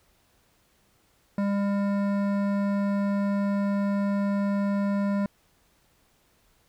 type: tone with hard clipping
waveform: sine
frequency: 200.6 Hz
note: G3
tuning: 40 cents sharp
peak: -25 dBFS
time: 1.38-5.26 s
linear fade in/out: 2 ms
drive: 14 dB
effects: pink hiss -65 dBFS RMS until 6.68 s